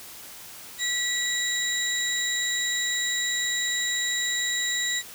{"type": "tone cluster", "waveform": "sine", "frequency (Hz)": [1949, 3857, 7230], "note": ["B6", "B7", "A8"], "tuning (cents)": [-23, -42, 46], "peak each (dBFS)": -28, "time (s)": [0.78, 5.03], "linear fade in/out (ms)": 50, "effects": ["tanh soft clip ceiling -15 dBFS", "white hiss -43 dBFS RMS until 5.14 s"]}